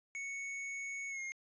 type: tone with pitch glide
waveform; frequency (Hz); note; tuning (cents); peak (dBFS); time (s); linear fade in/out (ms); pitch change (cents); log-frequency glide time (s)
square; 2217 to 2137; C#7 to C7; 0 to +36; -40; 0.15-1.32; 0; -64; 1.09-1.21
effects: resampled to 16000 Hz